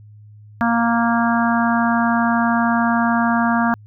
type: harmonic tone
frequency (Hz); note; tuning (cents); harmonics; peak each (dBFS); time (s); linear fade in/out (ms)
233.1; A#3; 0; 1 / 3 / 4 / 5 / 6 / 7; -17 / -22 / -23 / -24 / -25 / -25; 0.61-3.74; 0
effects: added 105 Hz sine -40 dBFS peak until 3.86 s